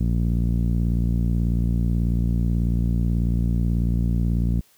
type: tone with low-pass filter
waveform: sawtooth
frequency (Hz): 58.27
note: A#1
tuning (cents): 0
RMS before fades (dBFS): -21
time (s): 0-4.61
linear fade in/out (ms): 10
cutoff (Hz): 200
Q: 1.9
effects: white hiss -58 dBFS RMS until 4.77 s